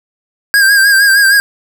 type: tone with vibrato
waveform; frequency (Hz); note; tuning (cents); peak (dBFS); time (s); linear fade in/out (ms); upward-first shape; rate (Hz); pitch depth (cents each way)
square; 1607; G6; +43; -6; 0.54-1.4; 0; sine; 6.5; 52
effects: none